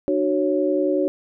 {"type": "tone cluster", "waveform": "sine", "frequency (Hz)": [300.3, 371.1, 554], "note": ["D4", "F#4", "C#5"], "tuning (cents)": [39, 5, -1], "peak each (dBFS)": -22, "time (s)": [0.08, 1.08], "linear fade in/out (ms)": 0, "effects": []}